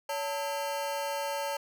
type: ring-modulated tone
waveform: 40% pulse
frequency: 729 Hz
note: F#5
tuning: 26 cents flat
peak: -27 dBFS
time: 0.09-1.57 s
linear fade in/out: 5 ms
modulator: 164 Hz
effects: none